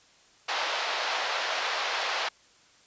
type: band-pass noise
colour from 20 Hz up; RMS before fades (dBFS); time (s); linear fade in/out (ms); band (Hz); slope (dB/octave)
pink; -30; 0.48-2.29; 10; 610 to 4900; 24
effects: white hiss -59 dBFS RMS until 2.86 s + resampled to 16000 Hz